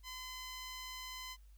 10% pulse tone, 1022 Hz, C6, 41 cents flat, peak -36 dBFS, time 0.03-1.37 s, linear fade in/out 50 ms, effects added 50 Hz sine -56 dBFS peak until 1.57 s + white hiss -75 dBFS RMS until 1.57 s

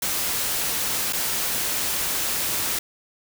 white noise with dropouts, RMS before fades -25 dBFS, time 0.02-2.79 s, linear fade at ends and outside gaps 5 ms, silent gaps 1.126-1.131 s, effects none

